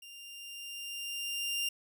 sawtooth tone with level ramp, 2794 Hz, F7, in tune, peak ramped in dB -45 to -27 dBFS, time 0.02-1.69 s, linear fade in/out 5 ms, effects none

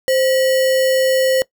sine tone with sample-and-hold, 523.3 Hz, C5, in tune, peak -12 dBFS, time 0.08-1.42 s, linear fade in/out 0 ms, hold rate 2450 Hz, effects noise-tail reverb RT60 0.1 s tail -21 dB re dry

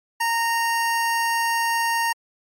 25% pulse tone, 925 Hz, A#5, 14 cents flat, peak -16 dBFS, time 0.2-2.13 s, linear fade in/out 10 ms, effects MP3 64 kbps

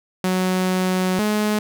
sawtooth tone pair in turn, 185 / 211.3 Hz, F#3 / G#3, 0 / +30 cents, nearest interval major second, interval 230 cents, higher second, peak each -14 dBFS, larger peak neither, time 0.24-1.19 / 1.19-1.59 s, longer first, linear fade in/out 2 ms, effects none

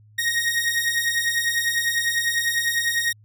sawtooth beating tone pair, 1864.7 / 1874.7 Hz, A#6 / A#6, 0 / +9 cents, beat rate 10 Hz, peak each -20 dBFS, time 0.18-3.13 s, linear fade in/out 10 ms, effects added 106 Hz sine -49 dBFS peak until 3.24 s

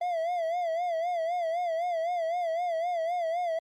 triangle tone with vibrato, 681 Hz, F5, 44 cents flat, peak -25 dBFS, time 0.01-3.59 s, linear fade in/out 5 ms, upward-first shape sine, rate 3.9 Hz, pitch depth 96 cents each way, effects Opus 24 kbps

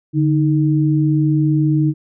sine tone pair together, 146.83 / 312 Hz, D3 / D#4, 0 / +5 cents, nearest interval octave + minor second, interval 1305 cents, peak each -14 / -16 dBFS, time 0.13-1.94 s, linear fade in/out 50 ms, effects none

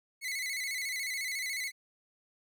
sawtooth tone with vibrato, 2104 Hz, C7, 9 cents sharp, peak -30 dBFS, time 0.21-1.72 s, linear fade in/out 50 ms, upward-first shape square, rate 14 Hz, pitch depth 71 cents each way, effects none

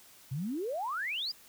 sine exponential sweep, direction up, 121.9 to 5100 Hz, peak -32 dBFS, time 0.31-1.32 s, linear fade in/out 10 ms, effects white hiss -57 dBFS RMS until 1.48 s

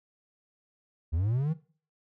triangle linear sweep, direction up, 73.42 to 164.81 Hz, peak -23 dBFS, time 1.12-1.54 s, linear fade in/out 20 ms, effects noise-tail reverb RT60 0.4 s tail -17 dB re dry

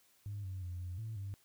sine tone with pitch steps, 102.2 / 94 / 88.7 / 89.5 / 111 / 98.7 Hz, G#2 / F#2 / F2 / F2 / A2 / G2, -27 / +28 / +27 / +43 / +16 / +12 cents, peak -38 dBFS, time 0.26-1.34 s, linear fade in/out 0 ms, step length 180 ms, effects tanh soft clip ceiling -35 dBFS + white hiss -69 dBFS RMS until 1.44 s

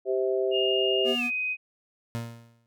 harmonic tone, 130 Hz, C3, 11 cents flat, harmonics 3 / 4 / 5, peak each -25 / -30 / -30 dBFS, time 0.05-1.16 s, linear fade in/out 50 ms
sine tone with pitch glide, 2832 to 2508 Hz, F7 to D#7, +23 to +13 cents, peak -26 dBFS, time 0.51-1.57 s, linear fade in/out 50 ms, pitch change -210 cents, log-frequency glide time 1.17-1.24 s
square tone, 242.9 Hz, B3, 29 cents flat, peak -31 dBFS, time 1.04-1.31 s, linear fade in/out 50 ms
30% pulse tone with exponential decay, 116.54 Hz, A#2, in tune, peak -25 dBFS, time 2.15-2.66 s, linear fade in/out 0 ms, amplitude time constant 110 ms
effects none

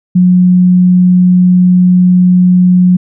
sine tone, 180.9 Hz, F#3, 39 cents flat, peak -3 dBFS, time 0.15-2.97 s, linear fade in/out 10 ms, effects none

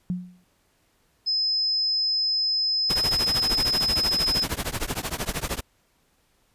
sine tone with exponential decay, 180 Hz, F#3, 47 cents flat, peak -21 dBFS, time 0.1-0.44 s, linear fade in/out 0 ms, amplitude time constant 73 ms
sine tone, 5100 Hz, D#8, 42 cents sharp, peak -21 dBFS, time 1.26-4.45 s, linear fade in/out 20 ms
pink noise with tremolo, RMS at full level -25 dBFS, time 2.89-5.61 s, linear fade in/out 20 ms, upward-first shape triangle, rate 13 Hz, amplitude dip 100%
effects pink hiss -66 dBFS RMS until 6.54 s + resampled to 32000 Hz

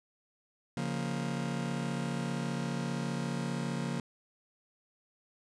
40% pulse chord, Bb minor, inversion first, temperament just, 139.85 / 174.81 / 233.1 Hz, Db3 / F3 / Bb3, +16 / +2 / 0 cents, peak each -36 / -36 / -36 dBFS, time 0.77-4 s, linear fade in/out 2 ms, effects resampled to 22050 Hz + 11-bit

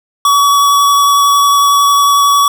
square tone with vibrato, 1134 Hz, C#6, 39 cents sharp, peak -7 dBFS, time 0.25-2.48 s, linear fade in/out 2 ms, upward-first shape triangle, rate 11 Hz, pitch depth 11 cents each way, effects none

